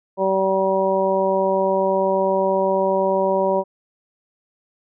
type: harmonic tone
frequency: 191.8 Hz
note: G3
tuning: 37 cents flat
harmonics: 1 / 2 / 3 / 4 / 5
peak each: -27 / -22 / -19 / -28 / -23 dBFS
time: 0.17-3.64 s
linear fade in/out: 50 ms
effects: none